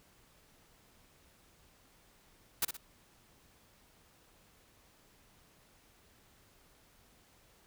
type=noise with echo; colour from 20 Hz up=white; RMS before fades=-30 dBFS; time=2.62-2.65 s; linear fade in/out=5 ms; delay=60 ms; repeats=2; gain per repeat=-8 dB; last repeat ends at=2.77 s; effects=pink hiss -65 dBFS RMS until 7.66 s